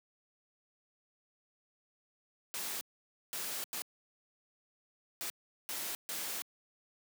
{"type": "noise bursts at uneven times", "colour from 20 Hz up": "white", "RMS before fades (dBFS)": -39, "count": 6, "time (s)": [[2.54, 2.81], [3.33, 3.64], [3.73, 3.82], [5.21, 5.3], [5.69, 5.95], [6.09, 6.42]], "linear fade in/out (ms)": 0, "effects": ["high-pass 200 Hz 12 dB/octave"]}